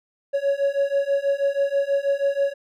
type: beating tone pair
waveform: triangle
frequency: 554.4 / 560.6 Hz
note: C#5 / C#5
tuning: 0 / +19 cents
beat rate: 6.2 Hz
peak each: -21 / -20 dBFS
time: 0.33-2.54 s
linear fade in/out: 20 ms
effects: none